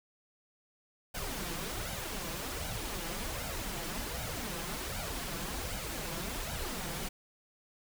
pink noise with flanger, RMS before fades -38 dBFS, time 1.14-7.09 s, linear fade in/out 10 ms, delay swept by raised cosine 1.3 to 6 ms, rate 1.3 Hz, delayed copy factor +0.65, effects none

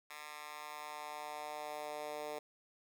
10% pulse tone with high-pass filter sweep, 149.9 Hz, D3, 36 cents sharp, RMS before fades -45 dBFS, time 0.1-2.39 s, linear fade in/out 5 ms, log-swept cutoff 1400 to 490 Hz, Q 1.9, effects none

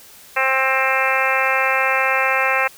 harmonic tone, 264.5 Hz, C4, 19 cents sharp, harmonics 2 / 3 / 4 / 5 / 6 / 7 / 8 / 9 / 10, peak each -24 / -24 / -24 / -24 / -24 / -24 / -24 / -24 / -24 dBFS, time 0.36-2.68 s, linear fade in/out 10 ms, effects white hiss -44 dBFS RMS until 2.77 s

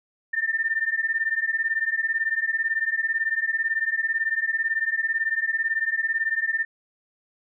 sine beating tone pair, 1790 / 1808 Hz, A6 / A6, +29 / +47 cents, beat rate 18 Hz, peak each -25 dBFS, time 0.33-6.65 s, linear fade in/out 10 ms, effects none

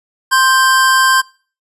square tone pair together, 1047.5 / 1572 Hz, C6 / G6, +2 / +4 cents, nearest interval perfect fifth, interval 702 cents, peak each -12 dBFS, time 0.31-1.22 s, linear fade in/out 20 ms, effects noise-tail reverb RT60 0.4 s tail -24 dB re dry + resampled to 32000 Hz

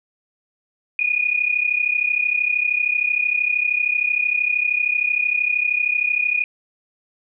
sine tone pair together, 2441 / 2474 Hz, D#7 / D#7, -34 / -10 cents, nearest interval unison, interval 24 cents, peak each -20 dBFS, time 0.99-6.44 s, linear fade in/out 2 ms, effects none

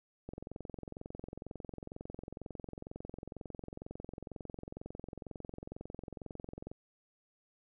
click train, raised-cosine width 2 ms, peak -30 dBFS, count 143, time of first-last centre 0.29-6.715 s, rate 22.1 Hz, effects none

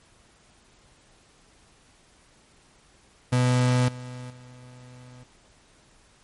35% pulse tone with level steps, 125 Hz, B2, 21 cents sharp, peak -17 / -34 / -43 dBFS, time 3.32-5.24 s, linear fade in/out 10 ms, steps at 3.88 / 4.3 s, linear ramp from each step 5 ms, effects pink hiss -58 dBFS RMS until 6.23 s + MP3 48 kbps

